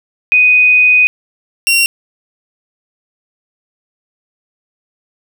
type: tone pair in turn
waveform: sine / sawtooth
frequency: 2493 / 2748 Hz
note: D#7 / F7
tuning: +3 / -29 cents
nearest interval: major second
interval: 168 cents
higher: second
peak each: -5 dBFS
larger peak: neither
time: 0.32-1.07 / 1.67-1.86 s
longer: first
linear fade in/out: 0 ms
effects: none